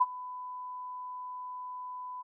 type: tone with ADSR envelope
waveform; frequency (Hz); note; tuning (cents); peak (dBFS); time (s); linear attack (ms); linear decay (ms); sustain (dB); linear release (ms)
sine; 1000; B5; +21; -18; 0-2.23; 14; 36; -20; 23
effects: none